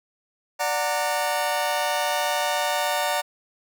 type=chord; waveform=sawtooth; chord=D augmented; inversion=none; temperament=just; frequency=587.3 / 734.2 / 917.7 Hz; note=D5 / F#5 / A#5; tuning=0 / -14 / -27 cents; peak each=-23 dBFS; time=0.59-3.22 s; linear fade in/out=20 ms; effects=none